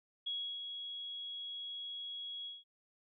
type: tone with ADSR envelope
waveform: sine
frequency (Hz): 3327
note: G#7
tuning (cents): +2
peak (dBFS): -35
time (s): 0.26-2.64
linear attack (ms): 11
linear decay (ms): 320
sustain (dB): -6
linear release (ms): 180
effects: none